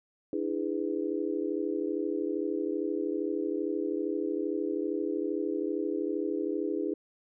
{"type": "chord", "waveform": "sine", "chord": "E dominant seventh", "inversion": "third", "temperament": "just", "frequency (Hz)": [296.7, 329.6, 412, 494.4], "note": ["D4", "E4", "G#4", "B4"], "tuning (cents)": [18, 0, -14, 2], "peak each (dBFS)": [-34, -33, -33, -38], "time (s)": [0.33, 6.94], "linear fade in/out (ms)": 2, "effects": []}